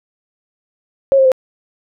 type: tone with pitch steps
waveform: sine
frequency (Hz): 545 / 531.6 / 518.6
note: C#5 / C5 / C5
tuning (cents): -29 / +27 / -15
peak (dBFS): -7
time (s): 1.12-1.318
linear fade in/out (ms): 0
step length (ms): 66
effects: none